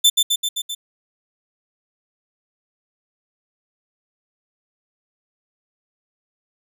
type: tone with echo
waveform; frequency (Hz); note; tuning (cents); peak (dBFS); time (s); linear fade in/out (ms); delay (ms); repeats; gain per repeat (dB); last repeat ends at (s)
sawtooth; 3540; A7; +10; -7; 0.04-0.1; 10; 130; 5; -3; 0.75
effects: none